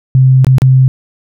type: tone with dropouts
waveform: sine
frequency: 130.81 Hz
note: C3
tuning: in tune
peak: -3 dBFS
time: 0.15-0.88 s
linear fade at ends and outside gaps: 0 ms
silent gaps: 0.446-0.468 / 0.583-0.619 s
effects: none